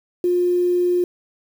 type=tone with quantisation; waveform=sine; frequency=355.5 Hz; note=F4; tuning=31 cents sharp; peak=-15 dBFS; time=0.24-1.04 s; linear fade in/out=2 ms; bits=7; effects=none